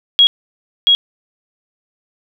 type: tone with echo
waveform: sine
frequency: 3301 Hz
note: G#7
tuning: 11 cents flat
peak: -5 dBFS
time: 0.19-0.27 s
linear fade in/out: 0 ms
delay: 680 ms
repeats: 1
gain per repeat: -2 dB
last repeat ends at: 0.95 s
effects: none